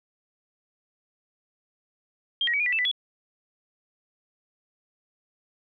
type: tone with pitch steps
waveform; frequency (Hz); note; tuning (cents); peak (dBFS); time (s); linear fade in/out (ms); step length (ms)
sine; 3204 / 1899 / 2272 / 2433 / 1968 / 2643 / 1987 / 3382; G7 / A#6 / C#7 / D#7 / B6 / E7 / B6 / G#7; +37 / +32 / +42 / -39 / -7 / +4 / +10 / +31; -22; 2.41-2.914; 2; 63
effects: none